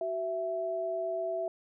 sine tone pair together, 376.4 / 661.8 Hz, F#4 / E5, +30 / +7 cents, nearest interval minor seventh, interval 977 cents, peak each -37 / -31 dBFS, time 0.01-1.48 s, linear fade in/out 2 ms, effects none

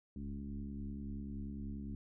sine tone with frequency modulation, 138.59 Hz, C#3, in tune, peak -40 dBFS, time 0.16-1.95 s, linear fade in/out 2 ms, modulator 70.2 Hz, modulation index 1.9, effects none

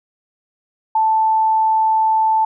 sine tone, 880 Hz, A5, in tune, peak -12 dBFS, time 0.95-2.45 s, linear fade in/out 5 ms, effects none

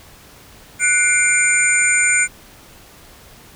sine tone cluster, 1480 / 2116 / 2348 / 7040 / 8680 Hz, F#6 / C7 / D7 / A8 / C#9, 0 / +19 / -1 / 0 / -37 cents, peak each -19 dBFS, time 0.79-2.28 s, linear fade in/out 50 ms, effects pink hiss -44 dBFS RMS until 3.55 s

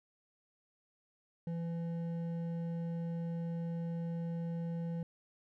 triangle tone with hard clipping, 167.9 Hz, E3, 32 cents sharp, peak -37 dBFS, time 1.47-5.03 s, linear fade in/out 2 ms, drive 11 dB, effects none

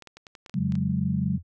clicks, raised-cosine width 0.2 ms, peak -27 dBFS, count 10, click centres 0.023 / 0.073 / 0.17 / 0.268 / 0.352 / 0.462 / 0.496 / 0.541 / 0.722 / 0.754 s
sine chord, C# suspended fourth, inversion none, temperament equal with one note detuned, 138.59 / 182.98 / 207.7 Hz, C#3 / F#3 / G#3, 0 / -19 / 0 cents, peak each -28 / -26 / -29 dBFS, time 0.54-1.38 s, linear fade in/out 10 ms
sine tone with pitch glide, 87.31 to 86.31 Hz, F2 to F2, 0 to -20 cents, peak -33 dBFS, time 0.57-1.43 s, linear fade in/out 50 ms, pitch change -20 cents, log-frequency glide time 0.8-1.14 s
effects none

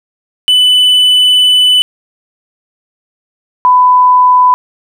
triangle / sine tone pair in turn, 2994 / 999.1 Hz, F#7 / B5, +20 / +20 cents, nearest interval octave + perfect fifth, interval 1900 cents, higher first, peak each -3 dBFS, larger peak neither, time 0.48-1.82 / 3.65-4.54 s, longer first, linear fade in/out 0 ms, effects none

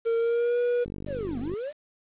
triangle tone with pitch glide, 459.6 to 484.4 Hz, A#4 to B4, -25 to -34 cents, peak -20 dBFS, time 0.05-0.85 s, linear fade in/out 20 ms, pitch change +91 cents, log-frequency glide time 0.17-0.59 s
click train, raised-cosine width 3 ms, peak -24 dBFS, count 34, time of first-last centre 0.86-1.538 s, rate 48.7 Hz
triangle linear two-way sweep, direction down then up, 622 to 220 to 622 Hz, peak -28 dBFS, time 1.06-1.73 s, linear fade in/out 50 ms, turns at 1.39 s
effects resampled to 8000 Hz + 9-bit

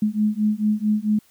sine beating tone pair, 210 / 214.5 Hz, G#3 / A3, +19 / -44 cents, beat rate 4.5 Hz, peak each -21 dBFS, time 0.02-1.19 s, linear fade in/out 5 ms, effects white hiss -58 dBFS RMS until 1.3 s

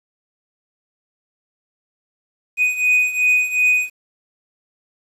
triangle beating tone pair, 2489 / 2491.7 Hz, D#7 / D#7, 0 / +2 cents, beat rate 2.7 Hz, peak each -18 / -14 dBFS, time 2.57-3.9 s, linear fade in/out 50 ms, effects resampled to 32000 Hz + 8-bit

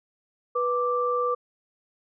sine tone pair together, 490.8 / 1174.7 Hz, B4 / D6, -11 / 0 cents, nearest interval octave + minor third, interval 1511 cents, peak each -25 / -25 dBFS, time 0.55-1.35 s, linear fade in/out 10 ms, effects none

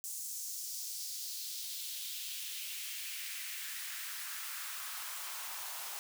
white noise with high-pass filter sweep, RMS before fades -42 dBFS, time 0.04-5.99 s, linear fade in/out 0 ms, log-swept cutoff 7200 to 780 Hz, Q 1.9, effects none

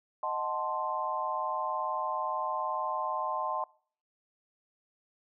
sine chord, D# diminished seventh, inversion none, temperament equal, 622.3 / 740 / 880 / 1046.5 Hz, D#5 / F#5 / A5 / C6, 0 / 0 / 0 / 0 cents, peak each -37 / -38 / -35 / -33 dBFS, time 0.23-3.64 s, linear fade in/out 2 ms, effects noise-tail reverb RT60 0.5 s tail -24 dB re dry

